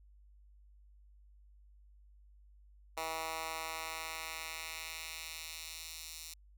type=tone with high-pass filter sweep; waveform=10% pulse; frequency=161.1 Hz; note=E3; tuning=39 cents flat; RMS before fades=-43 dBFS; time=2.97-6.34 s; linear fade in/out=5 ms; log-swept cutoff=790 to 5000 Hz; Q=0.96; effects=added 50 Hz sine -58 dBFS peak until 6.57 s